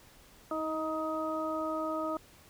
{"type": "harmonic tone with a mistuned harmonic", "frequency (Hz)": 314.3, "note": "D#4", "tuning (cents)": 18, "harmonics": [1, 2, 3, 4], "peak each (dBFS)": [-36, -35, -43, -36], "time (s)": [0.51, 2.17], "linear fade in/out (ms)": 2, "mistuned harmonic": 1, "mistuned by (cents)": 15, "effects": ["pink hiss -58 dBFS RMS until 2.49 s"]}